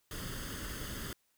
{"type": "noise with comb filter", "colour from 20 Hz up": "pink", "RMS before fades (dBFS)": -41, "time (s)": [0.11, 1.13], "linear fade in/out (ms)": 2, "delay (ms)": 0.62, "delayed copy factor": 0.65, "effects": ["white hiss -75 dBFS RMS until 1.37 s"]}